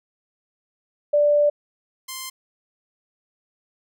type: tone pair in turn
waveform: sine / 5% pulse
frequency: 587.3 / 1046.4 Hz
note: D5 / C6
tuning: 0 / 0 cents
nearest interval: minor seventh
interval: 1000 cents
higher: second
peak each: -14 / -19 dBFS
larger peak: first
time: 1.13-1.5 / 2.08-2.3 s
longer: first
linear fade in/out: 10 ms
effects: none